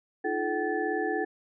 sine tone cluster, 309.2 / 346 / 430 / 761 / 1741 Hz, D#4 / F4 / A4 / F#5 / A6, -11 / -16 / -40 / +48 / -19 cents, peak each -34 / -33 / -31 / -33 / -34 dBFS, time 0.24-1.25 s, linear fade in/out 10 ms, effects none

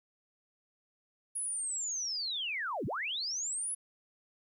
sine linear two-way sweep, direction down then up, 10548 to 83.4 to 10548 Hz, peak -33 dBFS, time 1.35-3.75 s, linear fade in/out 10 ms, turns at 2.86 s, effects 12-bit

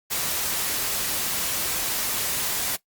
white noise, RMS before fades -26 dBFS, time 0.1-2.77 s, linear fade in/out 20 ms, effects noise-tail reverb RT60 0.1 s tail -18 dB re dry + Opus 48 kbps

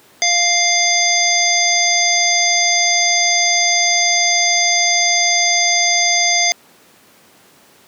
harmonic tone, 698.5 Hz, F5, in tune, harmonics 1 / 3 / 5 / 7 / 9, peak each -20 / -17 / -22 / -18 / -17 dBFS, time 0.22-6.52 s, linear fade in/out 0 ms, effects pink hiss -48 dBFS RMS until 7.87 s + high-pass 200 Hz 12 dB/octave

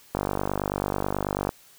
click train, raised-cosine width 1 ms, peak -11 dBFS, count 67, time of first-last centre 0.15-1.491 s, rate 49.2 Hz, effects white hiss -54 dBFS RMS until 1.78 s

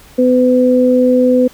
sine tone pair together, 251.7 / 504 Hz, B3 / B4, +33 / +35 cents, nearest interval octave, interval 1202 cents, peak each -10 dBFS, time 0.18-1.48 s, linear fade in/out 10 ms, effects pink hiss -42 dBFS RMS until 1.53 s

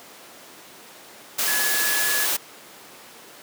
sine tone in noise, 1697 Hz, G#6, 37 cents sharp, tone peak -25 dBFS, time 1.47-2.26 s, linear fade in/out 10 ms, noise white, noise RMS -23 dBFS, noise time 1.38-2.37 s, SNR -5 dB, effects pink hiss -44 dBFS RMS until 3.42 s + high-pass 300 Hz 12 dB/octave

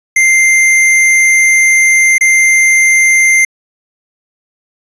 square tone with dropouts, 2093 Hz, C7, in tune, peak -6 dBFS, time 0.16-3.45 s, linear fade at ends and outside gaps 5 ms, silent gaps 2.182-2.209 s, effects resampled to 24000 Hz

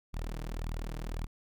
sawtooth tone with flanger, 40 Hz, D#1, 49 cents sharp, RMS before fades -37 dBFS, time 0.13-1.27 s, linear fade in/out 20 ms, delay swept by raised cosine 0.84 to 6.64 ms, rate 1.8 Hz, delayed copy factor +0.6, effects none

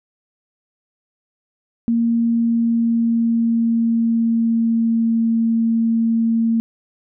sine tone with pitch glide, 232 to 227.9 Hz, A#3 to A#3, -8 to -39 cents, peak -14 dBFS, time 1.88-6.6 s, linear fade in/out 0 ms, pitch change -31 cents, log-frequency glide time 2.24-5.26 s, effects none

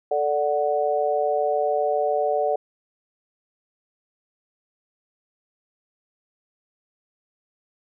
sine chord, D major, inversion second, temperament equal, 440 / 587.3 / 740 Hz, A4 / D5 / F#5, 0 / 0 / 0 cents, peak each -25 / -23 / -24 dBFS, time 0.11-2.56 s, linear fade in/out 5 ms, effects none

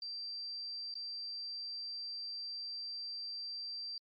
sine tone with dropouts, 4699 Hz, D8, in tune, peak -40 dBFS, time 0.02-3.98 s, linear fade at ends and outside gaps 2 ms, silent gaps 0.941-0.953 s, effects Opus 48 kbps

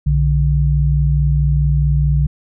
sine tone pair together, 61.4 / 146.03 Hz, B1 / D3, -9 / -9 cents, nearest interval octave + minor third, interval 1500 cents, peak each -14 dBFS, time 0.06-2.27 s, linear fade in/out 10 ms, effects none

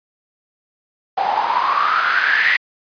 white noise with band-pass filter sweep, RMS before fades -17 dBFS, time 1.17-2.57 s, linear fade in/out 10 ms, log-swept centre 750 to 2000 Hz, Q 9.5, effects resampled to 11025 Hz

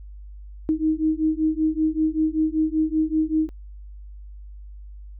sine beating tone pair, 311.1 / 316.3 Hz, D#4 / D#4, 0 / +29 cents, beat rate 5.2 Hz, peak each -22 dBFS, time 0.69-3.49 s, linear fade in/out 0 ms, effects added 50 Hz sine -37 dBFS peak until 5.19 s

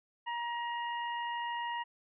harmonic tone, 947 Hz, A#5, 27 cents sharp, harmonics 1 / 2 / 3, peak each -35 / -41 / -45 dBFS, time 0.26-1.84 s, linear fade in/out 20 ms, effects none

